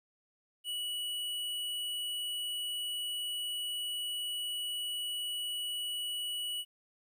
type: tone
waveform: square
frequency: 2939 Hz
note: F#7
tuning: 12 cents flat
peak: -35 dBFS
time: 0.64-6.65 s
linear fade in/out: 50 ms
effects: 12-bit